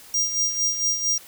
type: tone with tremolo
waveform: square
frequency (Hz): 5700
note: F8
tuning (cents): +34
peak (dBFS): -19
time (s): 0.14-1.18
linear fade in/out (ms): 2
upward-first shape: sine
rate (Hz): 4.4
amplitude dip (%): 60
effects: white hiss -46 dBFS RMS until 1.27 s